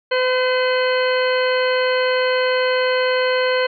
harmonic tone with a mistuned harmonic, 509 Hz, C5, 48 cents flat, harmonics 1 / 2 / 3 / 4 / 5 / 6 / 8, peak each -17 / -25 / -24 / -27 / -30 / -29 / -30 dBFS, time 0.11-3.67 s, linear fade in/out 10 ms, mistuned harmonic 8, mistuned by +70 cents, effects none

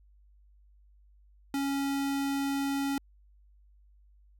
square tone, 277.2 Hz, C#4, in tune, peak -29 dBFS, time 1.54-2.98 s, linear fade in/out 2 ms, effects added 50 Hz sine -57 dBFS peak until 4.39 s

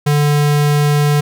square tone, 146.83 Hz, D3, in tune, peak -11 dBFS, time 0.06-1.21 s, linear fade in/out 10 ms, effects none

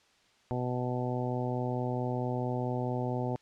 harmonic tone, 124.5 Hz, B2, 14 cents sharp, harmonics 1 / 2 / 3 / 4 / 5 / 6 / 7, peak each -33 / -36 / -38 / -39 / -40 / -41 / -41 dBFS, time 0.51-3.36 s, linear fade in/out 0 ms, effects white hiss -65 dBFS RMS until 3.41 s + low-pass 5000 Hz 12 dB/octave

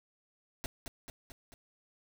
pink noise with echo, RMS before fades -38 dBFS, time 0.64-0.66 s, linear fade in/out 0 ms, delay 220 ms, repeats 4, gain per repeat -4 dB, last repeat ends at 1.54 s, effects none

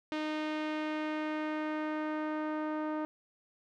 sawtooth tone with low-pass filter sweep, 307.6 Hz, D#4, 20 cents flat, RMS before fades -35 dBFS, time 0.12-3.05 s, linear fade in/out 0 ms, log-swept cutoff 3400 to 1200 Hz, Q 1.2, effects none

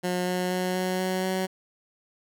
15% pulse tone with pitch steps, 180 / 181.46 / 182.93 / 184.42 / 185.92 / 187.43 Hz, F#3 / F#3 / F#3 / F#3 / F#3 / F#3, -47 / -33 / -19 / -5 / +9 / +23 cents, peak -19 dBFS, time 0.03-1.47 s, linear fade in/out 20 ms, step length 240 ms, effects none

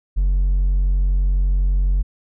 sine tone with hard clipping, 46 Hz, F#1, 9 cents flat, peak -15 dBFS, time 0.16-2.03 s, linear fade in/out 20 ms, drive 2 dB, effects none

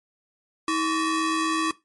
40% pulse ring-modulated tone, 730 Hz, F#5, 24 cents flat, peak -18 dBFS, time 0.68-1.71 s, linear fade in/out 2 ms, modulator 409 Hz, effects noise-tail reverb RT60 0.2 s tail -18 dB re dry + MP3 48 kbps

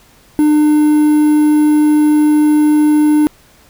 triangle tone with quantisation, 301.1 Hz, D4, 43 cents sharp, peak -5 dBFS, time 0.39-3.27 s, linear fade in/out 0 ms, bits 5, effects pink hiss -47 dBFS RMS until 3.69 s

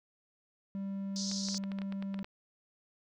triangle tone, 196 Hz, G3, in tune, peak -33 dBFS, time 0.75-2.23 s, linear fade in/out 0 ms
pink band-pass noise, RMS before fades -39 dBFS, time 1.16-1.58 s, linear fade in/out 0 ms, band 4400 to 6300 Hz, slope 48 dB/octave
clicks, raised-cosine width 0.3 ms, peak -29 dBFS, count 12, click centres 1.315 / 1.486 / 1.545 / 1.638 / 1.718 / 1.787 / 1.818 / 1.924 / 2.025 / 2.143 / 2.191 / 2.245 s
effects none

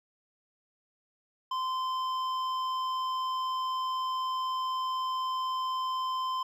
sine tone with hard clipping, 1034 Hz, C6, 21 cents flat, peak -31 dBFS, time 1.51-6.43 s, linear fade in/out 5 ms, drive 9 dB, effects none

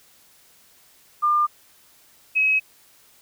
sine tone pair in turn, 1200 / 2554 Hz, D6 / D#7, +37 / +45 cents, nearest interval octave + minor second, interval 1308 cents, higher second, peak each -16 dBFS, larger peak neither, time 1.22-1.47 / 2.35-2.6 s, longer neither, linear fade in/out 20 ms, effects white hiss -55 dBFS RMS until 3.21 s

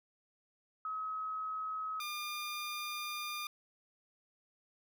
sine / 15% pulse tone pair in turn, 1277 / 1205.3 Hz, D#6 / D6, +45 / +45 cents, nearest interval minor second, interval 100 cents, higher first, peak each -36 / -32 dBFS, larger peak second, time 0.85-2 / 2-3.47 s, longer second, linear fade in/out 2 ms, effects none

